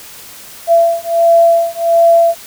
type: beating tone pair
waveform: sine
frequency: 673 / 674.4 Hz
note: E5 / E5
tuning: +36 / +39 cents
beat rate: 1.4 Hz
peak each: -10 dBFS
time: 0.67-2.35 s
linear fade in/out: 50 ms
effects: white hiss -34 dBFS RMS until 2.46 s